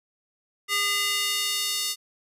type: tone with high-pass filter sweep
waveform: square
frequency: 406.4 Hz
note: G#4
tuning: 38 cents flat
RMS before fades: -26 dBFS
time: 0.68-1.96 s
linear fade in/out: 50 ms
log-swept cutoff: 1900 to 4300 Hz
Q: 1.2
effects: resampled to 32000 Hz